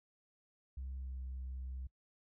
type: tone with pitch glide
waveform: sine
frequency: 65.8 to 64.63 Hz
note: C2 to C2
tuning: +10 to -21 cents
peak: -39 dBFS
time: 0.77-1.87 s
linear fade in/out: 5 ms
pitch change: -31 cents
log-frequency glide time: 0.98-1.14 s
effects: noise-tail reverb RT60 0.1 s tail -24 dB re dry + tanh soft clip ceiling -38 dBFS